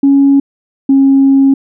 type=tone pair in turn; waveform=sine; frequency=277.4 / 272.2 Hz; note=C#4 / C#4; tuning=+1 / -31 cents; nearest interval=unison; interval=32 cents; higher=first; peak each=-3 dBFS; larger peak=neither; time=0.03-0.4 / 0.89-1.54 s; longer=second; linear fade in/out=5 ms; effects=tanh soft clip ceiling 0 dBFS